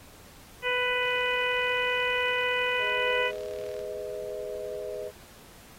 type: harmonic tone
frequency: 496.6 Hz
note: B4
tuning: 9 cents sharp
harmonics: 1 / 2 / 3 / 4 / 5 / 6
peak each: -30 / -33 / -33 / -31 / -31 / -34 dBFS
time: 0.62-3.32 s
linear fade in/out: 50 ms
type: click train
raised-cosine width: 0.2 ms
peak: -30 dBFS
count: 109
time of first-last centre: 1.03-3.792 s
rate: 39.1 Hz
type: chord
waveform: sine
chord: G# minor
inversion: none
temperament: just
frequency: 415.3 / 498.4 / 623 Hz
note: G#4 / B4 / D#5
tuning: 0 / +16 / +2 cents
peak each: -37 dBFS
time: 2.78-5.12 s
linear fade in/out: 50 ms
effects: pink hiss -52 dBFS RMS until 5.78 s + AAC 48 kbps